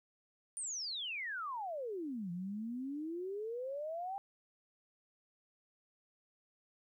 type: exponential two-way sweep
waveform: sine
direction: down then up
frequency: 9310 to 170 to 805 Hz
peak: -38 dBFS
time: 0.57-4.18 s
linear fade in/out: 0 ms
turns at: 2.31 s
effects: 13-bit